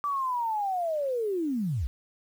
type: linear sweep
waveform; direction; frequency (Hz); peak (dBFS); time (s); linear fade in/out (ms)
sine; down; 1171 to 53; -26; 0.04-1.87; 0
effects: 9-bit